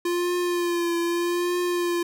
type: tone with vibrato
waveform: square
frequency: 347.6 Hz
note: F4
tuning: 8 cents flat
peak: -23 dBFS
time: 0.05-2.03 s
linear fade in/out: 5 ms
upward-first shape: triangle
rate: 0.81 Hz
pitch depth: 39 cents each way
effects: none